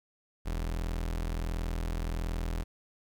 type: tone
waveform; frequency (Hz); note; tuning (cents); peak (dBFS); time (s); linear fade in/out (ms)
35% pulse; 41.4; E1; +8; -29; 0.45-2.64; 20
effects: 11-bit